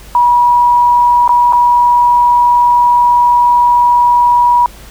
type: tone with dropouts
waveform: sine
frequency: 967 Hz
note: B5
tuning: 37 cents flat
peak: -5 dBFS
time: 0.15-4.66 s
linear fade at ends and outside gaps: 1 ms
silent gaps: 1.278-1.292 / 1.525-1.532 s
effects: added 50 Hz sine -34 dBFS peak until 4.9 s + pink hiss -37 dBFS RMS until 4.9 s